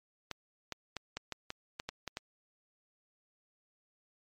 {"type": "clicks", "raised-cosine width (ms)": 0.2, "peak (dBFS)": -20, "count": 10, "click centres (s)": [0.313, 0.723, 0.967, 1.17, 1.323, 1.504, 1.799, 1.89, 2.077, 2.171], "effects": ["MP3 64 kbps"]}